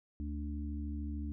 harmonic tone, 73.42 Hz, D2, in tune, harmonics 1 / 3 / 4, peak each -37 / -44 / -44 dBFS, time 0.2-1.32 s, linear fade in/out 0 ms, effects none

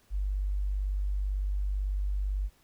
sine tone, 49 Hz, G1, in tune, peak -27 dBFS, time 0.1-2.5 s, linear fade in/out 50 ms, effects pink hiss -65 dBFS RMS until 2.63 s

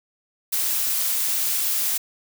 blue noise, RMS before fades -23 dBFS, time 0.52-1.98 s, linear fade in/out 10 ms, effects none

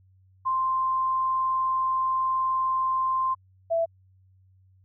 sine tone pair in turn, 1046.5 / 664.4 Hz, C6 / E5, 0 / +13 cents, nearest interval minor sixth, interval 787 cents, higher first, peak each -22 / -21 dBFS, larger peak second, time 0.45-3.35 / 3.7-3.86 s, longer first, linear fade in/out 20 ms, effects added 94 Hz sine -56 dBFS peak until 4.84 s

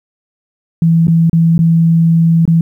sine tone with dropouts, 165.3 Hz, E3, 5 cents sharp, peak -6 dBFS, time 0.82-2.61 s, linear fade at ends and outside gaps 2 ms, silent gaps 1.071-1.081 / 1.297-1.33 / 1.58-1.59 / 2.454-2.477 s, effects 8-bit

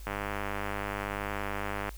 click train, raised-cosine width 0.5 ms, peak -18 dBFS, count 185, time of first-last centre 0.07-1.892 s, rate 101 Hz, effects added 50 Hz sine -41 dBFS peak until 1.97 s + white hiss -54 dBFS RMS until 1.97 s

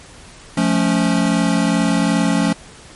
square chord, F augmented, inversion none, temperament equal with one note detuned, 174.61 / 217.2 / 277.2 Hz, F3 / A3 / C#4, 0 / -22 / 0 cents, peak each -19 dBFS, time 0.57-2.53 s, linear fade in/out 5 ms, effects pink hiss -41 dBFS RMS until 2.95 s + MP3 48 kbps

